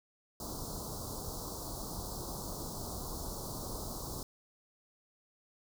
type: band-stop noise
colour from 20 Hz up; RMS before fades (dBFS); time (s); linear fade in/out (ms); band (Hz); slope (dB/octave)
pink; -41; 0.4-4.23; 2; 1200 to 4200; 48
effects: none